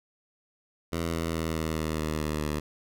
10% pulse tone with pitch steps, 83.4 / 82.2 / 81.03 / 79.86 / 78.72 / 77.59 / 76.48 / 75.38 Hz, E2 / E2 / E2 / D#2 / D#2 / D#2 / D#2 / D2, +21 / -4 / -29 / +46 / +21 / -4 / -29 / +46 cents, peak -20 dBFS, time 0.92-2.6 s, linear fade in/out 10 ms, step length 210 ms, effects none

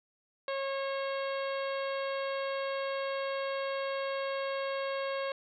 harmonic tone, 545 Hz, C#5, 29 cents flat, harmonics 1 / 2 / 3 / 4 / 5 / 6 / 7 / 8, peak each -33 / -39 / -43 / -45 / -47 / -49 / -50 / -51 dBFS, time 0.48-5.32 s, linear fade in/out 2 ms, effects none

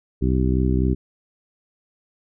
harmonic tone, 63.9 Hz, C2, 40 cents flat, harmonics 1 / 2 / 3 / 4 / 5 / 6, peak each -20 / -23 / -25 / -26 / -27 / -28 dBFS, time 0.21-0.95 s, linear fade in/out 20 ms, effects none

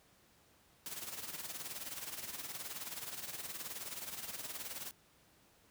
white noise with tremolo, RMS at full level -42 dBFS, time 0.86-4.91 s, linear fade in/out 0 ms, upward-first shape sine, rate 19 Hz, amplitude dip 65%, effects pink hiss -67 dBFS RMS until 5.7 s + high-pass 60 Hz 12 dB/octave

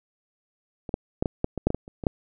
clicks, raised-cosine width 2 ms, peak -21 / -10 / -9 / -11 / -9 / -16 / -6 / -11 / -14 / -28 / -20 / -6 dBFS, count 12, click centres 0.892 / 0.941 / 1.225 / 1.258 / 1.444 / 1.577 / 1.67 / 1.704 / 1.746 / 1.879 / 2.038 / 2.068 s, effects none

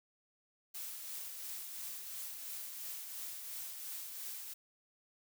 blue noise with tremolo, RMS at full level -43 dBFS, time 0.74-4.54 s, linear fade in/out 10 ms, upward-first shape triangle, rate 2.9 Hz, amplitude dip 40%, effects none

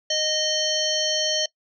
harmonic tone, 618 Hz, D#5, 12 cents flat, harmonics 1 / 3 / 5 / 7 / 9 / 10, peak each -27 / -34 / -25 / -27 / -29 / -30 dBFS, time 0.1-1.46 s, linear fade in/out 5 ms, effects noise-tail reverb RT60 0.1 s tail -23 dB re dry

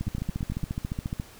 two click trains, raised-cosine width 5 ms, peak -19 / -17 dBFS, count 6 / 18, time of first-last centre 0.07-0.633 / 0.01-1.199 s, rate 8.88 / 14.3 Hz, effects pink hiss -50 dBFS RMS until 1.39 s

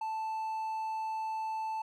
triangle tone, 880 Hz, A5, in tune, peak -31 dBFS, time 0.01-1.82 s, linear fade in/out 5 ms, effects none

